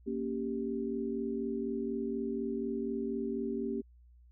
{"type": "chord", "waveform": "sine", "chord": "G diminished", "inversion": "first", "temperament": "equal", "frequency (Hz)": [233.1, 277.2, 392], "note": ["Bb3", "Db4", "G4"], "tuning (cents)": [0, 0, 0], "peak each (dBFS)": [-36, -38, -36], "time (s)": [0.06, 3.82], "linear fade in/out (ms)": 20, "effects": ["added 60 Hz sine -56 dBFS peak until 4.31 s"]}